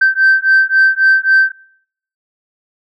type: beating tone pair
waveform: sine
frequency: 1553 / 1556.7 Hz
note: G6 / G6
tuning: -17 / -13 cents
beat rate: 3.7 Hz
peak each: -10 dBFS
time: 0.01-1.52 s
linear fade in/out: 10 ms
effects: noise-tail reverb RT60 0.7 s tail -23 dB re dry + tanh soft clip ceiling -3 dBFS